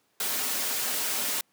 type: noise with comb filter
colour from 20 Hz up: white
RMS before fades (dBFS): -29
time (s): 0.2-1.41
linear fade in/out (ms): 2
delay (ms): 5.9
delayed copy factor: -0.55
effects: pink hiss -69 dBFS RMS until 1.52 s + high-pass 200 Hz 12 dB/octave